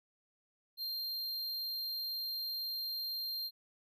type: tone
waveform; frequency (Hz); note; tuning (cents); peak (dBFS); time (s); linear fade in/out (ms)
square; 4186; C8; 0; -37; 0.77-3.51; 50
effects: none